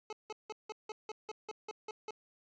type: tone bursts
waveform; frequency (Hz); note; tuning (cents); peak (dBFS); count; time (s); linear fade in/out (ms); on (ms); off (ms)
25% pulse; 430.5; A4; -38; -36; 11; 0.1-2.108; 2; 28; 170
effects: resampled to 16000 Hz